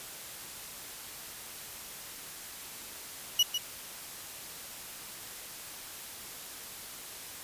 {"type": "tone with echo", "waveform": "35% pulse", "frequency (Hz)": 2921, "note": "F#7", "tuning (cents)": -23, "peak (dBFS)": -19, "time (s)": [3.39, 3.43], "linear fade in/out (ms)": 5, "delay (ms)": 150, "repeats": 1, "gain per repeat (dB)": -8, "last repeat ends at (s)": 3.58, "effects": ["white hiss -44 dBFS RMS until 7.43 s", "resampled to 32000 Hz"]}